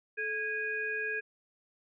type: tone cluster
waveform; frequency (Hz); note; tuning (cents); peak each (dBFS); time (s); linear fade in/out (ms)
sine; 434.1 / 1645 / 2473; A4 / G#6 / D#7; -23 / -17 / -11; -39 / -33 / -38; 0.17-1.21; 20
effects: none